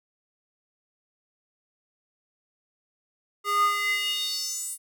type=tone with high-pass filter sweep; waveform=square; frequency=409 Hz; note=G#4; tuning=26 cents flat; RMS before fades=-27 dBFS; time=3.44-4.78 s; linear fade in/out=50 ms; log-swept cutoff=860 to 10000 Hz; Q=5; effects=none